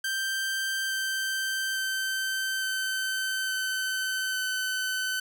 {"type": "tone with pitch steps", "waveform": "sawtooth", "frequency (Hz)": [1568, 1558.1, 1548.2, 1538.4, 1528.7, 1519], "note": ["G6", "G6", "G6", "G6", "G6", "F#6"], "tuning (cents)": [0, -11, -22, -33, -44, 45], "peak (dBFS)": -24, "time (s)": [0.04, 5.2], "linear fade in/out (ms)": 5, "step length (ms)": 860, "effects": []}